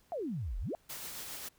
sine exponential two-way sweep, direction down then up, 740 to 36.72 to 740 Hz, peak -34 dBFS, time 0.12-0.75 s, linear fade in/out 0 ms, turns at 0.59 s
white noise with tremolo, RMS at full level -42 dBFS, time 0.89-1.49 s, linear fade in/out 10 ms, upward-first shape sine, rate 7.4 Hz, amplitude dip 30%
effects pink hiss -68 dBFS RMS until 1.58 s

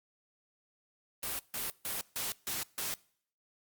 white noise bursts, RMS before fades -36 dBFS, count 6, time 1.23-2.94 s, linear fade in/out 0 ms, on 160 ms, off 150 ms, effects noise-tail reverb RT60 0.6 s tail -24 dB re dry + Opus 32 kbps

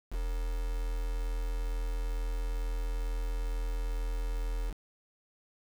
sine tone with quantisation, 41.11 Hz, E1, 4 cents flat, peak -30 dBFS, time 0.1-4.74 s, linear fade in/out 50 ms, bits 7, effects none

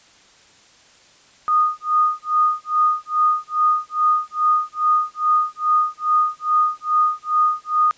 sine tone with tremolo, 1233 Hz, D#6, 16 cents flat, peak -12 dBFS, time 1.48-7.91 s, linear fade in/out 0 ms, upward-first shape sine, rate 2.4 Hz, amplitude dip 100%, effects white hiss -51 dBFS RMS until 7.97 s + resampled to 16000 Hz

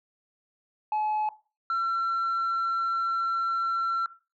sine tone pair in turn, 854 / 1353.6 Hz, G#5 / E6, +48 / +45 cents, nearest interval minor sixth, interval 797 cents, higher second, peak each -22 dBFS, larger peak neither, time 0.92-1.29 / 1.7-4.06 s, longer second, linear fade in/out 2 ms, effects noise-tail reverb RT60 0.3 s tail -17 dB re dry + tanh soft clip ceiling -23 dBFS

